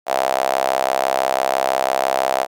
sawtooth tone with high-pass filter, 66 Hz, C2, 16 cents sharp, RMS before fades -19 dBFS, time 0.06-2.47 s, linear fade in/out 50 ms, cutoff 680 Hz, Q 5, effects none

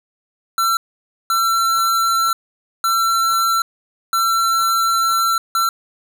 square tone bursts at uneven times, 1349 Hz, E6, 40 cents sharp, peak -15 dBFS, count 5, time 0.58-0.77 / 1.3-2.33 / 2.84-3.62 / 4.13-5.38 / 5.55-5.69 s, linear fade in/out 2 ms, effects none

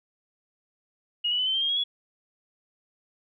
sine tone with pitch steps, 2882 / 2948 / 3015 / 3084 / 3154 / 3226 / 3299 / 3374 Hz, F#7 / F#7 / F#7 / G7 / G7 / G7 / G#7 / G#7, -46 / -7 / +32 / -29 / +10 / +49 / -12 / +27 cents, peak -23 dBFS, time 1.24-1.84 s, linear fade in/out 10 ms, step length 75 ms, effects none

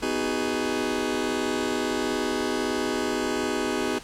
sawtooth chord, G# minor seventh, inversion first, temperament just, 249.2 / 311.5 / 373.8 / 415.3 Hz, B3 / D#4 / F#4 / G#4, +16 / +2 / +18 / 0 cents, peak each -26 dBFS, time 0.02-3.99 s, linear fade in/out 10 ms, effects pink hiss -43 dBFS RMS until 4.03 s + low-pass 9000 Hz 12 dB/octave

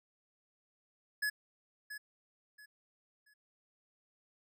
square tone with echo, 1697 Hz, G#6, 37 cents sharp, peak -32 dBFS, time 1.22-1.3 s, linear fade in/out 10 ms, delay 680 ms, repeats 3, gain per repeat -11 dB, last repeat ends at 3.34 s, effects none

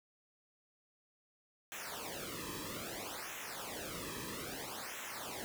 pink noise with flanger, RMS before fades -44 dBFS, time 1.72-5.44 s, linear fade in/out 0 ms, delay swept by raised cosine 0.21 to 1.41 ms, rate 0.61 Hz, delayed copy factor -1, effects none

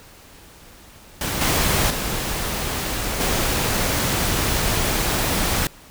pink noise with level steps, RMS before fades -24 / -19 / -25 / -21 dBFS, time 1.21-5.67 s, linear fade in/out 2 ms, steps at 1.41 / 1.9 / 3.2 s, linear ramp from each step 5 ms, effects pink hiss -46 dBFS RMS until 5.9 s

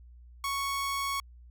sawtooth tone, 1108.7 Hz, C#6, in tune, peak -26 dBFS, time 0.44-1.2 s, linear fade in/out 2 ms, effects added 60 Hz sine -49 dBFS peak until 1.5 s

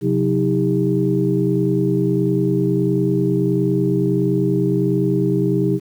sine tone cluster, 131.1 / 181 / 318.1 / 399.6 Hz, C3 / F#3 / D#4 / G4, +4 / -38 / +38 / +33 cents, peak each -20 dBFS, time 0.01-5.8 s, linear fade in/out 50 ms, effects tanh soft clip ceiling -4 dBFS + 8-bit

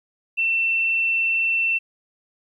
sine tone, 2689 Hz, E7, 34 cents sharp, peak -18 dBFS, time 0.37-1.79 s, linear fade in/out 20 ms, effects 10-bit

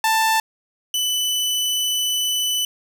sawtooth tone pair in turn, 886 / 2991 Hz, A5 / F#7, +12 / +18 cents, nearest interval octave + major sixth, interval 2106 cents, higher second, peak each -12 / -16 dBFS, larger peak first, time 0.04-0.4 / 0.94-2.65 s, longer second, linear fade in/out 2 ms, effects none

